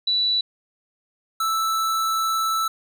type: tone pair in turn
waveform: sine / square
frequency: 3951 / 1318.5 Hz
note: B7 / E6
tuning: 0 / 0 cents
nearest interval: octave + perfect fifth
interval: 1900 cents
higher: first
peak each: -18 / -21 dBFS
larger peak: first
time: 0.07-0.41 / 1.4-2.68 s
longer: second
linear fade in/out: 5 ms
effects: none